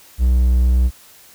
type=tone with vibrato; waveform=triangle; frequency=62 Hz; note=B1; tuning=7 cents sharp; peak=-9 dBFS; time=0.18-0.91 s; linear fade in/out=50 ms; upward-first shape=triangle; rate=2.2 Hz; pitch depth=9 cents each way; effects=white hiss -46 dBFS RMS until 1.34 s